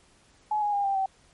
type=tone with pitch steps; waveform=sine; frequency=848 / 827.7 / 807.8 / 788.5 / 769.6 Hz; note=G#5 / G#5 / G#5 / G5 / G5; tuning=+36 / -6 / -48 / +10 / -32 cents; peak=-23 dBFS; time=0.51-1.06 s; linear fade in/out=5 ms; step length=110 ms; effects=pink hiss -60 dBFS RMS until 1.33 s + MP3 48 kbps